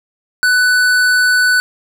sine tone with hard clipping, 1493 Hz, F#6, 15 cents sharp, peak -11 dBFS, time 0.43-1.6 s, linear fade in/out 0 ms, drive 14 dB, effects none

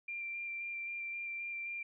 sine tone with vibrato, 2372 Hz, D7, 17 cents sharp, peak -38 dBFS, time 0.08-1.83 s, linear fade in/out 5 ms, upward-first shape square, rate 3.8 Hz, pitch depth 11 cents each way, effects none

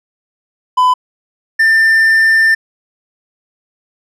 triangle tone pair in turn, 1005 / 1790.7 Hz, B5 / A6, +30 / +30 cents, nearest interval minor seventh, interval 1000 cents, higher second, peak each -5 dBFS, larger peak neither, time 0.77-0.94 / 1.59-2.55 s, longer second, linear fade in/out 10 ms, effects resampled to 32000 Hz

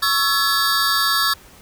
square tone cluster, 1110 / 1329 / 1703 / 3699 / 4597 Hz, C#6 / E6 / G#6 / A#7 / D8, +2 / +14 / +43 / -14 / -38 cents, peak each -24 / -23 / -23 / -25 / -22 dBFS, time 0.02-1.34 s, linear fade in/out 10 ms, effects pink hiss -46 dBFS RMS until 1.61 s

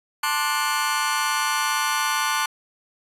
sawtooth chord, D dominant seventh, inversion second, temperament just, 881 / 1057.2 / 1174.7 / 1468.3 Hz, A5 / C6 / D6 / F#6, +2 / +18 / 0 / -14 cents, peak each -23 dBFS, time 0.23-2.46 s, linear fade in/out 5 ms, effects resampled to 32000 Hz

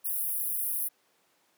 pink high-pass noise, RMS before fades -31 dBFS, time 0.04-0.89 s, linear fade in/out 20 ms, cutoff 10000 Hz, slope 96 dB/octave, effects pink hiss -68 dBFS RMS until 1.57 s + high-pass 300 Hz 12 dB/octave

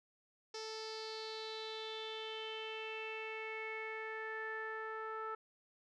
sawtooth tone with low-pass filter sweep, 440 Hz, A4, in tune, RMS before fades -44 dBFS, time 0.54-5.35 s, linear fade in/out 5 ms, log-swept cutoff 5300 to 1400 Hz, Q 6.2, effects none

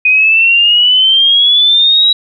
sine exponential sweep, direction up, 2485 to 3887 Hz, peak -5 dBFS, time 0.05-2.13 s, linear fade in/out 5 ms, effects none

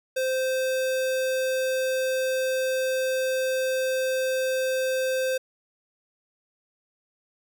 square tone, 520 Hz, C5, 11 cents flat, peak -24 dBFS, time 0.16-5.38 s, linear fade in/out 10 ms, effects none

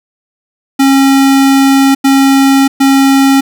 square tone bursts at uneven times, 272 Hz, C#4, 33 cents flat, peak -5 dBFS, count 3, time 0.79-1.95 / 2.04-2.68 / 2.8-3.41 s, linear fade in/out 10 ms, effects none

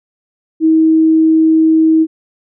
sine tone, 319.3 Hz, D#4, 45 cents sharp, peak -6 dBFS, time 0.6-2.07 s, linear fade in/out 50 ms, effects none

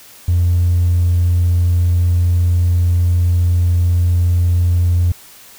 triangle tone, 87.31 Hz, F2, in tune, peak -7 dBFS, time 0.28-5.12 s, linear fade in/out 5 ms, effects tanh soft clip ceiling -7 dBFS + white hiss -41 dBFS RMS until 5.58 s

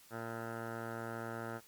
10% pulse tone with low-pass filter, 115.1 Hz, A#2, 22 cents flat, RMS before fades -42 dBFS, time 0.1-1.61 s, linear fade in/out 50 ms, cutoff 1300 Hz, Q 6.5, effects white hiss -61 dBFS RMS until 1.67 s + MP3 96 kbps

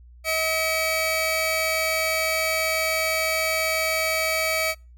sawtooth tone pair together, 640 / 2279 Hz, D#5 / C#7, +49 / +47 cents, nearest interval octave + minor seventh, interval 2198 cents, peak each -21 dBFS, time 0.24-4.75 s, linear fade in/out 50 ms, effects noise-tail reverb RT60 0.3 s tail -26 dB re dry + added 60 Hz sine -45 dBFS peak until 4.97 s

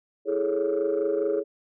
sine chord, A major seventh, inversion second, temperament equal, 329.6 / 415.3 / 440 / 554.4 Hz, E4 / G#4 / A4 / C#5, 0 / 0 / 0 / 0 cents, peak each -30 / -24 / -28 / -28 dBFS, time 0.25-1.44 s, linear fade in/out 50 ms, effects tanh soft clip ceiling -17 dBFS

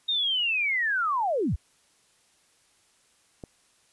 sine linear sweep, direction down, 3734 to 36.71 Hz, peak -23 dBFS, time 0.08-1.56 s, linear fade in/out 10 ms
click, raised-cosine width 2 ms, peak -25 dBFS, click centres 3.438 s
effects white hiss -64 dBFS RMS until 3.92 s + resampled to 24000 Hz

